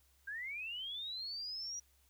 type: linear sweep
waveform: sine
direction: up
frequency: 1566 to 5820 Hz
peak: -40 dBFS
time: 0.27-1.8 s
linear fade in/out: 10 ms
effects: added 67 Hz sine -70 dBFS peak until 2.09 s + white hiss -72 dBFS RMS until 2.09 s